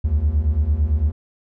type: beating tone pair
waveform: triangle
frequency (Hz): 69.3 / 78.2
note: C#2 / D#2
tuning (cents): 0 / +9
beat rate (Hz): 8.9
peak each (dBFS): -18 / -15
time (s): 0.04-1.12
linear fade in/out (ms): 10
effects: tanh soft clip ceiling -7 dBFS